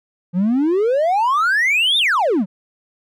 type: exponential two-way sweep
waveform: triangle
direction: up then down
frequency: 169.3 to 3729 to 169.3 Hz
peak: -11 dBFS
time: 0.33-2.46 s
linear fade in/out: 50 ms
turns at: 1.98 s
effects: tanh soft clip ceiling -8 dBFS